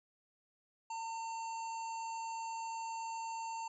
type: harmonic tone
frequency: 907 Hz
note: A#5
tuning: 48 cents flat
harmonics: 1 / 3 / 5 / 7 / 8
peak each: -39 / -52 / -57 / -60 / -53 dBFS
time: 0.9-3.68 s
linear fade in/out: 5 ms
effects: none